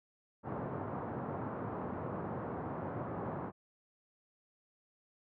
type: band-pass noise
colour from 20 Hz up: pink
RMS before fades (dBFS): -40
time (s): 0.43-3.52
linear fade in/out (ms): 50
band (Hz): 100 to 1200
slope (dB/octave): 24
effects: none